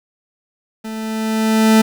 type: tone with level ramp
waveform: 40% pulse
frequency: 220 Hz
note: A3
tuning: in tune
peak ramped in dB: -25 to -6 dBFS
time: 0.84-1.82 s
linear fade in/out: 10 ms
effects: 8-bit